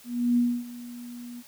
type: tone with ADSR envelope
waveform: sine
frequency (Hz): 241.4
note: B3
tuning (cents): -39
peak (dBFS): -18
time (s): 0.04-1.43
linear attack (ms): 330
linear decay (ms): 270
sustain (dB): -19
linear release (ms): 38
effects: white hiss -52 dBFS RMS until 1.47 s